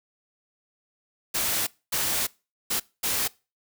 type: noise bursts at uneven times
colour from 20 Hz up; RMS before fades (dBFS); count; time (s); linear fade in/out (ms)
white; -26; 4; 1.34-1.67 / 1.92-2.27 / 2.7-2.8 / 3.03-3.28; 10
effects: noise-tail reverb RT60 0.3 s tail -23 dB re dry